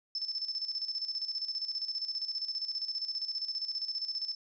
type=tone with tremolo; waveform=sine; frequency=5274 Hz; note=E8; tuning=in tune; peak=-31 dBFS; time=0.15-4.35 s; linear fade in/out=2 ms; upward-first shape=square; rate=15 Hz; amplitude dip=65%; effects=resampled to 16000 Hz